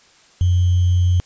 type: tone with sample-and-hold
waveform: sine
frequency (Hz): 89.4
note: F2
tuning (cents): +41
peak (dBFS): -12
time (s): 0.41-1.2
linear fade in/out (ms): 0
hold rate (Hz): 3150
effects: white hiss -51 dBFS RMS until 1.25 s + resampled to 16000 Hz